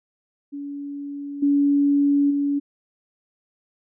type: tone with level steps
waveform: sine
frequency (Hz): 284.3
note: C#4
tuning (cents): +44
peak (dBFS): -29 / -15 / -19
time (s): 0.52-2.6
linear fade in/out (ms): 20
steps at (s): 1.42 / 2.3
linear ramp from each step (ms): 10
effects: none